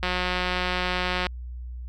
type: click train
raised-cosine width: 0.3 ms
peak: -10 dBFS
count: 225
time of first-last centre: 0.03-1.268 s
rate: 181 Hz
effects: added 61 Hz sine -33 dBFS peak until 1.88 s